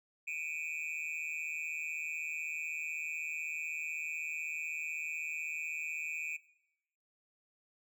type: tone with amplitude modulation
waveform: triangle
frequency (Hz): 2442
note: D#7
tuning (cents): -33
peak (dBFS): -30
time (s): 0.27-6.37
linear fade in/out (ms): 10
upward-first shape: sine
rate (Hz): 156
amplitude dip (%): 95
effects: noise-tail reverb RT60 0.8 s tail -17 dB re dry